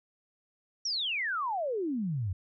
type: exponential sweep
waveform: sine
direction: down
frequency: 5790 to 86.4 Hz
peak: -29 dBFS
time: 0.85-2.33 s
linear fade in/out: 5 ms
effects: none